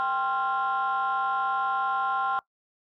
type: tone cluster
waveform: sine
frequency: 788 / 1055 / 1379 Hz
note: G5 / C6 / F6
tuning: +9 / +14 / -22 cents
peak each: -27 dBFS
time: 0-2.39 s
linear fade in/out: 0 ms
effects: noise-tail reverb RT60 0.1 s tail -21 dB re dry + tanh soft clip ceiling -19 dBFS